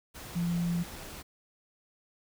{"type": "tone in noise", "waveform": "sine", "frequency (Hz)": 172.1, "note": "F3", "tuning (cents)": -25, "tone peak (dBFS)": -27, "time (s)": [0.35, 0.84], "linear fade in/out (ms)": 20, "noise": "pink", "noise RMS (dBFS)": -44, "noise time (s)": [0.14, 1.23], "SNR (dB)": 14, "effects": []}